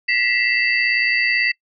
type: tone cluster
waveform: sine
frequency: 1948 / 2066 / 2662 / 4611 Hz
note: B6 / C7 / E7 / D8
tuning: -24 / -22 / +16 / -33 cents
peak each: -19 / -22 / -21 / -25 dBFS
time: 0.08-1.52 s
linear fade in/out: 10 ms
effects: noise-tail reverb RT60 0.1 s tail -25 dB re dry